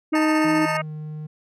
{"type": "tone", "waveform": "sine", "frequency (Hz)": 311.1, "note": "D#4", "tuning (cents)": 0, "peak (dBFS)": -18, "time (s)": [0.12, 0.66], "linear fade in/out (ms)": 10}
{"type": "harmonic tone", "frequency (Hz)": 311.2, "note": "D#4", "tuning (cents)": 0, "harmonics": [2, 3, 4, 5, 6, 7, 8, 9], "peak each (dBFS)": [-26, -35, -27, -35, -36, -30, -43, -38], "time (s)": [0.13, 0.82], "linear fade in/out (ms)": 10}
{"type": "tone with tremolo", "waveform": "25% pulse", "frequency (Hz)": 890, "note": "A5", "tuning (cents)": 20, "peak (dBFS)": -21, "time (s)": [0.15, 0.77], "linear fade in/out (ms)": 2, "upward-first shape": "square", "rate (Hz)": 15, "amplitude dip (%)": 35}
{"type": "tone with pitch glide", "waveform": "triangle", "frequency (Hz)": [162.4, 153.29], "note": ["E3", "D#3"], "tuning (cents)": [-26, -25], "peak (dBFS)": -28, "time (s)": [0.44, 1.27], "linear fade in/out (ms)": 10, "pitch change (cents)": -99, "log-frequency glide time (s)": [0.59, 0.91]}
{"effects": ["low-pass 9000 Hz 12 dB/octave"]}